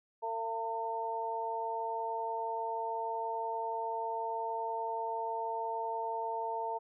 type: harmonic tone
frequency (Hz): 226.3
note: A3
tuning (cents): +49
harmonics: 2 / 3 / 4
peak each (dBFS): -40 / -40 / -35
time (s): 0.22-6.79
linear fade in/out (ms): 20
effects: none